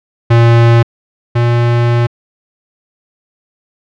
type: tone pair in turn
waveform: square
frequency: 117 / 118.98 Hz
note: A#2 / A#2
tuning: +7 / +36 cents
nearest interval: unison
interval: 29 cents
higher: second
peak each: -5 / -9 dBFS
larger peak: first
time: 0.3-0.83 / 1.35-2.07 s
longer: second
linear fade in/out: 10 ms
effects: low-pass 3000 Hz 12 dB/octave